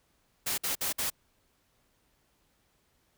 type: noise bursts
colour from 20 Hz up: white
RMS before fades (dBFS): -31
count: 4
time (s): 0.46-1.102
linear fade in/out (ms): 10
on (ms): 120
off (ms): 54
effects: pink hiss -71 dBFS RMS until 3.17 s